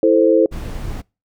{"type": "chord", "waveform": "sine", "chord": "A minor", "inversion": "second", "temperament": "equal", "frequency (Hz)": [329.6, 440, 523.3], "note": ["E4", "A4", "C5"], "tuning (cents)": [0, 0, 0], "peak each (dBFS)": -14, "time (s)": [0.03, 0.46], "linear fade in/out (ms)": 2}
{"type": "noise", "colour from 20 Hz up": "brown", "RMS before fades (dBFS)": -26, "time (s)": [0.51, 1.02], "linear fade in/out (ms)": 20}
{"effects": ["noise-tail reverb RT60 0.3 s tail -26 dB re dry"]}